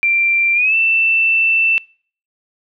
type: tone with pitch glide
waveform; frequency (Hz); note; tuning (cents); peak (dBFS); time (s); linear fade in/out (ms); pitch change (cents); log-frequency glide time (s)
sine; 2362 to 2667; D7 to E7; +9 to +20; -11; 0.03-1.78; 0; +211; 0.54-0.75
effects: noise-tail reverb RT60 0.5 s tail -26 dB re dry